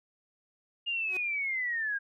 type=linear sweep; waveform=sine; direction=down; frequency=2838 to 1596 Hz; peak=-29 dBFS; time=0.86-1.99 s; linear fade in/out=20 ms
type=tone with exponential growth; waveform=sawtooth; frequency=370 Hz; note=F#4; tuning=in tune; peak=-34 dBFS; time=1.02-1.17 s; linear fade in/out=2 ms; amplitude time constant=31 ms
effects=none